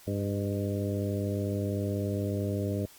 harmonic tone with a mistuned harmonic, 100 Hz, G2, 35 cents sharp, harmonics 1 / 2 / 3 / 4 / 5 / 6, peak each -31 / -34 / -36 / -37 / -38 / -39 dBFS, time 0.07-2.86 s, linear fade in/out 5 ms, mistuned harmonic 6, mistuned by +33 cents, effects white hiss -54 dBFS RMS until 2.98 s + Opus 48 kbps

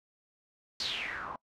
white noise with low-pass filter sweep, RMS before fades -37 dBFS, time 0.8-1.36 s, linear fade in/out 2 ms, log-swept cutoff 4700 to 900 Hz, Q 6.5, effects noise-tail reverb RT60 0.1 s tail -24 dB re dry

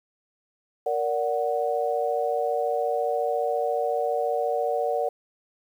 sine chord, Bb augmented, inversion none, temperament equal with one note detuned, 466.2 / 580.6 / 740 Hz, Bb4 / D5 / F#5, 0 / -20 / 0 cents, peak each -27 dBFS, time 0.86-5.09 s, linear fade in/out 5 ms, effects 9-bit

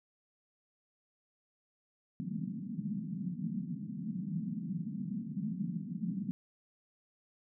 pink band-pass noise, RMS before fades -38 dBFS, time 2.2-6.31 s, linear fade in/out 0 ms, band 160 to 230 Hz, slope 48 dB/octave, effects none

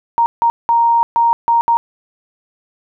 sine tone bursts at uneven times, 932.3 Hz, A#5, in tune, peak -9 dBFS, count 6, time 0.18-0.26 / 0.42-0.5 / 0.69-1.03 / 1.16-1.33 / 1.48-1.61 / 1.68-1.77 s, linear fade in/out 0 ms, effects none

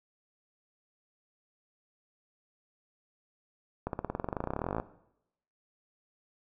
accelerating click train, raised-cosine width 1 ms, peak -18 dBFS, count 28, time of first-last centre 3.87-4.8 s, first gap 62 ms, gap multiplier 0.95, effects noise-tail reverb RT60 0.8 s tail -17 dB re dry

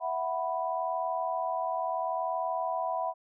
sine chord, E suspended second, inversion none, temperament equal, 659.3 / 740 / 987.8 Hz, E5 / F#5 / B5, 0 / 0 / 0 cents, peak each -33 dBFS, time 0-3.14 s, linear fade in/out 50 ms, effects none

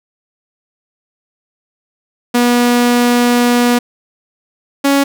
sawtooth tone pair in turn, 242.2 / 278.6 Hz, B3 / C#4, -34 / +9 cents, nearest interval major second, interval 243 cents, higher second, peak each -5 dBFS, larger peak neither, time 2.34-3.79 / 4.84-5.04 s, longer first, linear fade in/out 10 ms, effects none

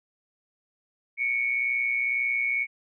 sine tone pair together, 2217 / 2339 Hz, C#7 / D7, 0 / -8 cents, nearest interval minor second, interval 92 cents, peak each -24 / -31 dBFS, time 1.17-2.67 s, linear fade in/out 50 ms, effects none

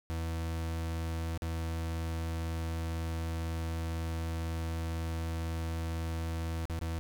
40% pulse tone with dropouts, 82 Hz, E2, 9 cents flat, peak -32 dBFS, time 0.1-6.99 s, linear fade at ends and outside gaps 0 ms, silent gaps 1.376-1.421 / 6.654-6.698 / 6.791-6.813 s, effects none

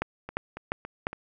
two click trains, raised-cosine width 0.5 ms, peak -22 / -12 dBFS, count 4 / 4, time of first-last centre 0.29-1.13 / 0.02-1.069 s, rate 3.57 / 2.86 Hz, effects none

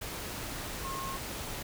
sine tone in noise, 1077 Hz, C6, 50 cents sharp, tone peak -37 dBFS, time 0.84-1.17 s, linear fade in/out 10 ms, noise pink, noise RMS -39 dBFS, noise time 0.01-1.63 s, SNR -1 dB, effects none

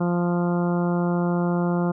harmonic tone, 174.61 Hz, F3, in tune, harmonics 1 / 2 / 3 / 4 / 5 / 6 / 7 / 8, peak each -21 / -27 / -31 / -33 / -35 / -37 / -38 / -39 dBFS, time 0-1.92 s, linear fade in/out 10 ms, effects none

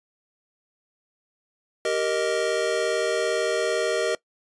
square chord, Eb major, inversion first, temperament just, 388.9 / 466.7 / 622.3 Hz, G4 / Bb4 / Eb5, -14 / +2 / 0 cents, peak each -29 / -26 / -27 dBFS, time 1.85-4.15 s, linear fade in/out 2 ms, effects noise-tail reverb RT60 0.1 s tail -21 dB re dry + resampled to 22050 Hz

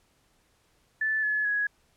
sine tone with pitch steps, 1750 / 1710 / 1671 Hz, A6 / A6 / G#6, -10 / -50 / +10 cents, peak -24 dBFS, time 1.01-1.67 s, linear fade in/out 5 ms, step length 220 ms, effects pink hiss -67 dBFS RMS until 1.96 s + low-pass 12000 Hz 12 dB/octave

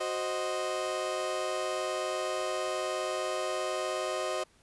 30% pulse chord, C diminished, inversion second, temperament equal, 370 / 523.3 / 622.3 Hz, Gb4 / C5 / Eb5, 0 / 0 / 0 cents, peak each -34 / -33 / -31 dBFS, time 0-4.44 s, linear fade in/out 10 ms, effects pink hiss -64 dBFS RMS until 4.62 s + resampled to 24000 Hz

